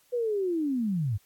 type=linear sweep; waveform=sine; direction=down; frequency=499.2 to 92.5 Hz; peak=-25 dBFS; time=0.12-1.18 s; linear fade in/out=20 ms; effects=white hiss -64 dBFS RMS until 1.25 s + AAC 64 kbps